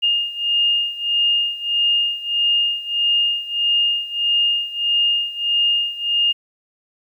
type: beating tone pair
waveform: sine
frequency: 2830 / 2831.6 Hz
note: F7 / F7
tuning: +22 / +23 cents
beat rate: 1.6 Hz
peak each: -18 / -21 dBFS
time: 0.02-6.33 s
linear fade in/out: 20 ms
effects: 9-bit